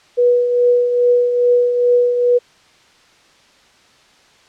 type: tone with tremolo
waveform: sine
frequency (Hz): 487.6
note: B4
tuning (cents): -22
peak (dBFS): -8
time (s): 0.17-2.39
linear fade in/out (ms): 20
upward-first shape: triangle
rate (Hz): 2.4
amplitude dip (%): 55
effects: white hiss -50 dBFS RMS until 4.48 s + low-pass 5000 Hz 12 dB/octave